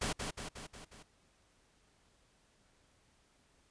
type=noise with echo; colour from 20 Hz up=pink; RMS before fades=-35 dBFS; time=0.01-0.13 s; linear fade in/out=10 ms; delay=180 ms; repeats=5; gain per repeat=-4 dB; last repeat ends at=1.03 s; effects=pink hiss -70 dBFS RMS until 3.7 s + resampled to 22050 Hz